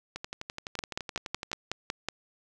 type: two click trains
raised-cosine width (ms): 0.2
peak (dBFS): -13 / -19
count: 8 / 17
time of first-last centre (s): 0.79-2.086 / 0.16-1.516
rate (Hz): 5.4 / 11.8
effects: none